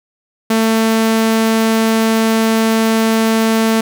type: tone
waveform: sawtooth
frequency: 223.2 Hz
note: A3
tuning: 25 cents sharp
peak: -7 dBFS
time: 0.5-3.81 s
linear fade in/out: 5 ms
effects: none